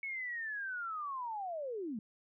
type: linear sweep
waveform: sine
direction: down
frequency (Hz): 2217 to 198.8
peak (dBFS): -37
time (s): 0.03-1.99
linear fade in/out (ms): 2
effects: none